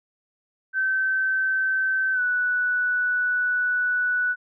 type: tone with pitch glide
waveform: sine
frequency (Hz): 1541 to 1479.9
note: G6 to F#6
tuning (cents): -30 to 0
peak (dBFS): -20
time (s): 0.73-4.36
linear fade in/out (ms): 50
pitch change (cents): -70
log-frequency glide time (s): 2.13-2.21
effects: none